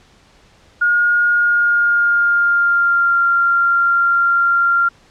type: tone with pitch glide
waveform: sine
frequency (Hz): 1430 to 1386.1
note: F6 to F6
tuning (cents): +41 to -13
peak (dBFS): -11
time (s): 0.81-4.89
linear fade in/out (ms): 10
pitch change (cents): -54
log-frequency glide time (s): 1.3-3.21
effects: pink hiss -50 dBFS RMS until 5.1 s + low-pass 6000 Hz 12 dB/octave